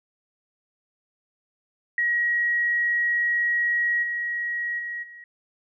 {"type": "tone with level steps", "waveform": "sine", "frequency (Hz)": 1902, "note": "A#6", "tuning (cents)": 34, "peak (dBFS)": [-20, -25, -29, -41], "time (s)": [1.98, 5.24], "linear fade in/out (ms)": 2, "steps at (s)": [4.02, 4.78, 5.02], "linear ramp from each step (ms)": 20, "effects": []}